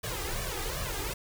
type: noise with flanger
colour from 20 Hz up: pink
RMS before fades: -34 dBFS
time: 0.03-1.14 s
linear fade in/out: 10 ms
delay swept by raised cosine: 1.7 to 2.51 ms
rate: 2.6 Hz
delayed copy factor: +0.85
effects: none